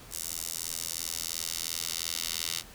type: tone with high-pass filter sweep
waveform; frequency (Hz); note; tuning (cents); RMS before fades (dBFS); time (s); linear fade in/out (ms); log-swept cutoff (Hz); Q
10% pulse; 82.9; E2; +10; -35; 0.1-2.63; 50; 7300 to 3900; 1.1
effects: pink hiss -50 dBFS RMS until 2.74 s